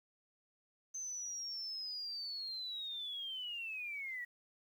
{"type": "linear sweep", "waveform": "sine", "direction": "down", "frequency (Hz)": [6240, 1900], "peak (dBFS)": -40, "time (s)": [0.94, 4.25], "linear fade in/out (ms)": 10, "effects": ["11-bit"]}